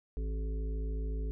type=harmonic tone; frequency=53.7 Hz; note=A1; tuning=41 cents flat; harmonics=1 / 3 / 5 / 7 / 8; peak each=-32 / -47 / -48 / -53 / -47 dBFS; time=0.17-1.31 s; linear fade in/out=0 ms; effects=none